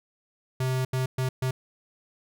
square tone bursts at uneven times, 129.5 Hz, C3, 17 cents flat, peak -25 dBFS, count 4, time 0.6-0.85 / 0.93-1.06 / 1.18-1.29 / 1.42-1.51 s, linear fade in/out 5 ms, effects none

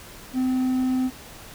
triangle tone, 257 Hz, C4, 31 cents flat, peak -18 dBFS, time 0.33-1.11 s, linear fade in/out 50 ms, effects pink hiss -43 dBFS RMS until 1.54 s

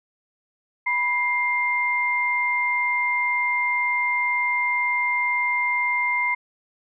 sine tone pair together, 978 / 2100 Hz, B5 / C7, -17 / +6 cents, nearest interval octave + minor second, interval 1323 cents, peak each -25 / -21 dBFS, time 0.86-6.35 s, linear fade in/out 10 ms, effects none

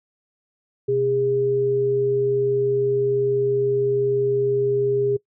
sine tone pair together, 128.2 / 407 Hz, C3 / G#4, -35 / -35 cents, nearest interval octave + minor sixth, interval 2000 cents, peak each -28 / -18 dBFS, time 0.88-5.17 s, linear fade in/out 10 ms, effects noise-tail reverb RT60 0.1 s tail -21 dB re dry

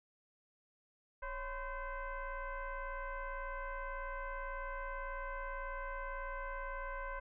sine tone with frequency modulation, 493.9 Hz, B4, in tune, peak -39 dBFS, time 1.22-7.2 s, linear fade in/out 10 ms, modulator 523 Hz, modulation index 2.4, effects none

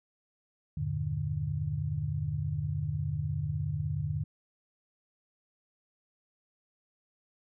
sine chord, E half-diminished seventh, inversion none, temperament just, 82.41 / 98.89 / 118.67 / 148.33 Hz, E2 / G2 / Bb2 / D3, 0 / +16 / +31 / +18 cents, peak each -38 / -36 / -38 / -32 dBFS, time 0.77-4.24 s, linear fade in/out 5 ms, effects none

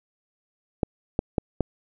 clicks, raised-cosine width 2 ms, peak -8 dBFS, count 4, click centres 0.832 / 1.191 / 1.382 / 1.607 s, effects none

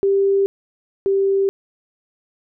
sine tone pair in turn, 393.9 / 391.4 Hz, G4 / G4, +8 / -3 cents, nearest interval unison, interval 11 cents, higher first, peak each -13 / -14 dBFS, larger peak first, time 0.03-0.46 / 1.06-1.49 s, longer neither, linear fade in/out 0 ms, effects none

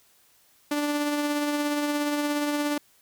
sawtooth tone with tremolo, 293.3 Hz, D4, 2 cents flat, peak -19 dBFS, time 0.71-2.78 s, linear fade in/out 5 ms, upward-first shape triangle, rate 17 Hz, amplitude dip 35%, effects white hiss -61 dBFS RMS until 3.01 s

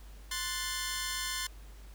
10% pulse chord, F# diminished, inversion second, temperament equal, 1046.5 / 1480 / 1760 Hz, C6 / F#6 / A6, 0 / 0 / 0 cents, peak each -29 / -32 / -28 dBFS, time 0.31-1.47 s, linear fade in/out 5 ms, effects added 50 Hz sine -47 dBFS peak until 1.94 s + pink hiss -59 dBFS RMS until 1.94 s

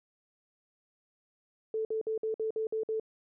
sine tone bursts, 440 Hz, A4, in tune, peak -29 dBFS, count 8, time 1.74-2.998 s, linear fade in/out 2 ms, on 110 ms, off 54 ms, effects none

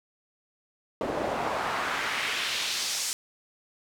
pink noise with band-pass filter sweep, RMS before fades -30 dBFS, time 1.01-3.13 s, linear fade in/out 0 ms, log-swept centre 450 to 7000 Hz, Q 1.3, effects none

